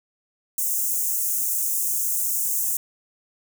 white high-pass noise, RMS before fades -24 dBFS, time 0.58-2.77 s, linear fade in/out 2 ms, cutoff 6400 Hz, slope 48 dB/octave, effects none

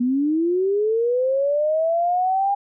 sine linear sweep, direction up, 237.9 to 808 Hz, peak -17 dBFS, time 0-2.55 s, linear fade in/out 10 ms, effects none

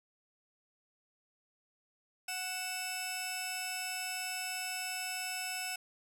15% pulse tone pair together, 740 / 2637 Hz, F#5 / E7, 0 / 0 cents, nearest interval octave + minor seventh, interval 2200 cents, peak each -34 / -31 dBFS, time 2.28-5.76 s, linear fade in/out 5 ms, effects none

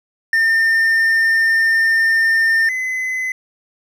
triangle tone pair in turn, 1808 / 2031 Hz, A6 / B6, +47 / +48 cents, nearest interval major second, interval 201 cents, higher second, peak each -10 / -17 dBFS, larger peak first, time 0.33-2.69 / 2.69-3.32 s, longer first, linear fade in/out 2 ms, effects none

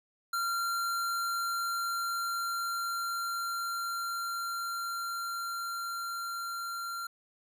square tone with level ramp, 1378 Hz, F6, 24 cents flat, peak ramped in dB -30 to -36 dBFS, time 0.33-7.07 s, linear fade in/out 5 ms, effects none

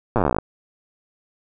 slowing click train, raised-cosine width 1 ms, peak -5 dBFS, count 18, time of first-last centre 0.16-0.386 s, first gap 8 ms, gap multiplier 1.06, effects none

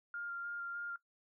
sine tone with vibrato, 1400 Hz, F6, 4 cents sharp, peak -39 dBFS, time 0.14-0.96 s, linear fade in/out 2 ms, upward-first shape square, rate 3.3 Hz, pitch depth 12 cents each way, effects noise-tail reverb RT60 0.1 s tail -17 dB re dry

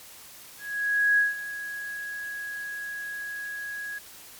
sine tone with ADSR envelope, 1661.2 Hz, G#6, in tune, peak -17 dBFS, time 0.58-3.99 s, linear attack 600 ms, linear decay 160 ms, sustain -15 dB, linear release 13 ms, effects white hiss -47 dBFS RMS until 4.39 s + MP3 96 kbps

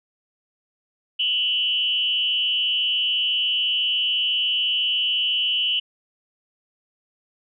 sine tone with frequency modulation, 2960 Hz, F#7, in tune, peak -19 dBFS, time 1.19-5.8 s, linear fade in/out 10 ms, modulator 226 Hz, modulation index 0.65, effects none

